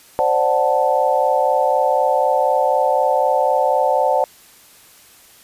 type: chord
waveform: sine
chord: D dominant seventh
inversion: third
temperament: equal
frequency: 523.3 / 587.3 / 740 / 880 Hz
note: C5 / D5 / F#5 / A5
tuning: 0 / 0 / 0 / 0 cents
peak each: -19 dBFS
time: 0.19-4.24 s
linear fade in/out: 0 ms
effects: white hiss -47 dBFS RMS until 5.43 s + resampled to 32000 Hz